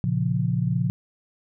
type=chord; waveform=sine; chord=Bb minor; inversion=none; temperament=equal; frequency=116.54 / 138.59 / 174.61 Hz; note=Bb2 / Db3 / F3; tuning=0 / 0 / 0 cents; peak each=-25 dBFS; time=0.04-0.9 s; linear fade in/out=0 ms; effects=none